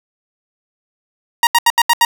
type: tone bursts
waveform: sawtooth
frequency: 941 Hz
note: A#5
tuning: 16 cents sharp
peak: -4 dBFS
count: 6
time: 1.43-2.05 s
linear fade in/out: 2 ms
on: 40 ms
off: 76 ms
effects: none